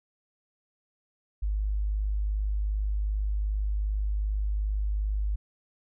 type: tone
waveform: sine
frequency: 51.3 Hz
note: G#1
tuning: 21 cents flat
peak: -25 dBFS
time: 1.42-5.36 s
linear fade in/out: 10 ms
effects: none